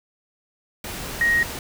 sine tone in noise, 1878 Hz, A#6, 12 cents sharp, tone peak -16 dBFS, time 1.21-1.43 s, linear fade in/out 2 ms, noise pink, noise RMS -32 dBFS, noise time 0.84-1.59 s, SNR +13 dB, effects none

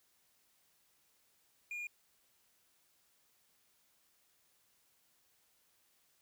triangle tone, 2424 Hz, D#7, 46 cents flat, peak -38 dBFS, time 1.71-1.87 s, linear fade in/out 2 ms, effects white hiss -73 dBFS RMS until 6.21 s

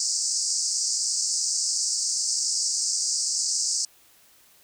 pink band-pass noise, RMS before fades -26 dBFS, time 0-3.85 s, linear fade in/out 2 ms, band 4700 to 8500 Hz, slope 96 dB/octave, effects white hiss -57 dBFS RMS until 4.63 s

